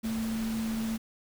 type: tone in noise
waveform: sine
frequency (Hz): 223.3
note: A3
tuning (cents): +26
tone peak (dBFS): -29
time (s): 0.03-0.98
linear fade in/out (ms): 20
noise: pink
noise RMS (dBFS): -41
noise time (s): 0.03-0.98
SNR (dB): +9
effects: none